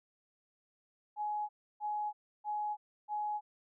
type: tone bursts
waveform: sine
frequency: 840 Hz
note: G#5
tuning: 19 cents sharp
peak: -33 dBFS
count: 4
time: 1.16-3.41 s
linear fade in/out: 50 ms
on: 330 ms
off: 310 ms
effects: none